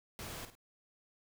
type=noise with echo; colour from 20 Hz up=pink; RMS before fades=-45 dBFS; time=0.19-0.45 s; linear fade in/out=0 ms; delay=51 ms; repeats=2; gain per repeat=-9 dB; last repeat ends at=0.552 s; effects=none